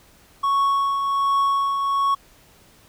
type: tone with tremolo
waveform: triangle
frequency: 1108.7 Hz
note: C#6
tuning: in tune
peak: -14 dBFS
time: 0.43-2.15 s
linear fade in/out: 10 ms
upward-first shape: triangle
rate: 1.3 Hz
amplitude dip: 45%
effects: pink hiss -53 dBFS RMS until 2.88 s